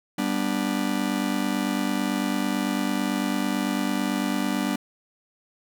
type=chord; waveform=45% pulse; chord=G major; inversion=none; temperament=just; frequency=196 / 245 / 294 Hz; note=G3 / B3 / D4; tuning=0 / -14 / +2 cents; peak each=-28 dBFS; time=0.18-4.76 s; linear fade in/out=5 ms; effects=none